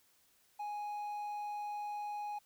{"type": "tone", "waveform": "triangle", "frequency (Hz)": 830.6, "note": "G#5", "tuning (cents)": 0, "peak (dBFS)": -36, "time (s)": [0.59, 2.39], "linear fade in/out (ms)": 10, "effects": ["white hiss -70 dBFS RMS until 2.45 s"]}